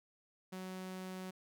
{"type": "tone", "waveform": "sawtooth", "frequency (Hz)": 186.2, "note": "F#3", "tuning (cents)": 11, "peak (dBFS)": -39, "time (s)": [0.52, 1.31], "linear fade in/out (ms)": 10, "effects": []}